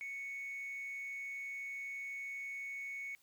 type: tone with frequency modulation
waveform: sine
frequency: 2217 Hz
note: C#7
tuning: in tune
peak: -39 dBFS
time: 0.01-3.15 s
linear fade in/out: 0 ms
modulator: 220 Hz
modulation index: 0.21
effects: tanh soft clip ceiling -38 dBFS + white hiss -70 dBFS RMS until 3.22 s